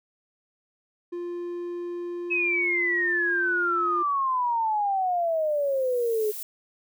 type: tone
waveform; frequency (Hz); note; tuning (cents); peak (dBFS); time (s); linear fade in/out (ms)
triangle; 349.2; F4; 0; -28; 1.12-4.03; 10
type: exponential sweep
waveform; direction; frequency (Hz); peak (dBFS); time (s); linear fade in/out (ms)
sine; down; 2585 to 417.4; -22; 2.3-6.32; 20
type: noise with exponential growth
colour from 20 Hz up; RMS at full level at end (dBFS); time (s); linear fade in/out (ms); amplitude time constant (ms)
violet; -34; 4.95-6.43; 1; 320
effects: none